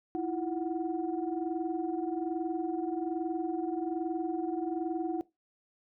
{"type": "tone cluster", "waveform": "sine", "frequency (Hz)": [320.9, 342.1, 740], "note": ["E4", "F4", "F#5"], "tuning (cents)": [-46, -36, 0], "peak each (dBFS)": [-33, -34, -37], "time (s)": [0.15, 5.21], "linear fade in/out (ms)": 0, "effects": ["noise-tail reverb RT60 0.2 s tail -19 dB re dry", "tanh soft clip ceiling -21 dBFS"]}